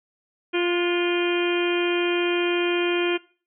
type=harmonic tone with a mistuned harmonic; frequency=349.2 Hz; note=F4; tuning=in tune; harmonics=1 / 2 / 3 / 4 / 5 / 6 / 7 / 8 / 9; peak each=-21 / -34 / -35 / -32 / -35 / -38 / -28 / -36 / -33 dBFS; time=0.53-3.18 s; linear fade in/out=20 ms; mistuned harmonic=4; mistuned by=+38 cents; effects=noise-tail reverb RT60 0.4 s tail -21 dB re dry